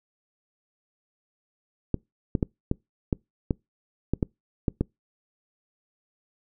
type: clicks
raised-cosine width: 3 ms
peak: -10 dBFS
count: 10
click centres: 1.943 / 2.352 / 2.428 / 2.714 / 3.128 / 3.508 / 4.136 / 4.228 / 4.682 / 4.81 s
effects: noise-tail reverb RT60 0.2 s tail -26 dB re dry